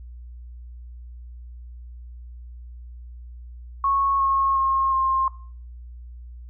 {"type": "tone with pitch steps", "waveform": "sine", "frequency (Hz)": [1100, 1087.4, 1074.9, 1062.5], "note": ["C#6", "C#6", "C6", "C6"], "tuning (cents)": [-14, -34, 46, 26], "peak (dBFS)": -18, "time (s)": [3.84, 5.28], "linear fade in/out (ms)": 2, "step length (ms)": 360, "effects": ["noise-tail reverb RT60 0.5 s tail -21 dB re dry", "added 60 Hz sine -37 dBFS peak until 6.49 s"]}